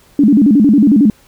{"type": "tone with vibrato", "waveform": "sine", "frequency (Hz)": 246.9, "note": "B3", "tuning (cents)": 0, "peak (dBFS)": -5, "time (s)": [0.19, 1.1], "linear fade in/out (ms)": 2, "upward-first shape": "square", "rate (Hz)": 11, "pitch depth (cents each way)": 260, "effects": ["pink hiss -48 dBFS RMS until 1.27 s"]}